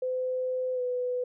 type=tone with pitch glide; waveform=sine; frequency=510 to 497.2 Hz; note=C5 to B4; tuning=-44 to +12 cents; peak=-27 dBFS; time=0.02-1.24 s; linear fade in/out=5 ms; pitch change=-44 cents; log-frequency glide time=0.74-0.81 s; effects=none